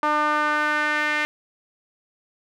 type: tone with band-pass filter sweep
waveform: sawtooth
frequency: 300.5 Hz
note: D4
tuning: 40 cents sharp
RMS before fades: -22 dBFS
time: 0.03-1.25 s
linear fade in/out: 0 ms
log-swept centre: 1100 to 2000 Hz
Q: 2.9
effects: none